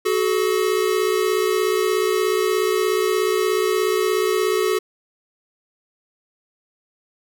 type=tone pair together; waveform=square; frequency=373.2 / 430 Hz; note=F#4 / A4; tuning=+15 / -40 cents; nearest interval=major second; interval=245 cents; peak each=-21 dBFS; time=0.05-4.79 s; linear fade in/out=10 ms; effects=none